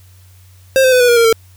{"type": "tone with pitch steps", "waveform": "square", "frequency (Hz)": [531, 516.8, 502.9, 489.5, 476.4, 463.6, 451.2], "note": ["C5", "C5", "B4", "B4", "A#4", "A#4", "A4"], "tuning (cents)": [25, -21, 31, -15, 38, -10, 44], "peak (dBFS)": -8, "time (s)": [0.76, 1.327], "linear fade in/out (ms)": 0, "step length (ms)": 81, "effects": ["added 92 Hz sine -41 dBFS peak until 1.56 s", "white hiss -51 dBFS RMS until 1.56 s"]}